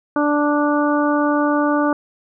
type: harmonic tone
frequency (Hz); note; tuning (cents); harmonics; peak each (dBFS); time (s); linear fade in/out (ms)
293.7; D4; 0; 1 / 2 / 3 / 4 / 5; -17 / -21 / -24 / -23 / -26; 0.16-1.93; 2
effects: none